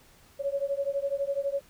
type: beating tone pair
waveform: sine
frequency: 552 / 564 Hz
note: C#5 / C#5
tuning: -7 / +30 cents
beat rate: 12 Hz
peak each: -30 / -30 dBFS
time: 0.39-1.61 s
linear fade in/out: 20 ms
effects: pink hiss -58 dBFS RMS until 1.69 s